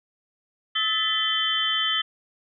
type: tone cluster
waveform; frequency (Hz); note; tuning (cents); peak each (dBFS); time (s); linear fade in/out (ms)
sine; 1294 / 1757 / 2002 / 3092 / 3457; E6 / A6 / B6 / G7 / A7; -32 / -3 / +23 / -24 / -31; -30 / -31 / -32 / -23 / -31; 0.75-2.02; 10
effects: none